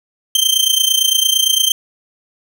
sawtooth tone with amplitude modulation, 3136 Hz, G7, in tune, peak -5 dBFS, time 0.35-1.72 s, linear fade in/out 2 ms, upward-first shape sine, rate 28.8 Hz, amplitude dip 80%, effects none

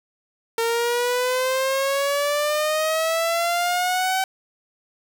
sawtooth exponential sweep, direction up, 456.2 to 765 Hz, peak -16 dBFS, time 0.58-4.24 s, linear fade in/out 2 ms, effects none

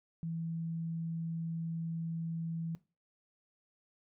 sine tone, 164.81 Hz, E3, in tune, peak -35 dBFS, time 0.23-2.75 s, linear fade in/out 0 ms, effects noise-tail reverb RT60 0.3 s tail -19 dB re dry

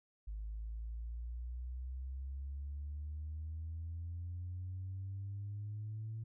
sine exponential sweep, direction up, 51.91 to 112.3 Hz, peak -39 dBFS, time 0.27-6.24 s, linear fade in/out 10 ms, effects tanh soft clip ceiling -36 dBFS

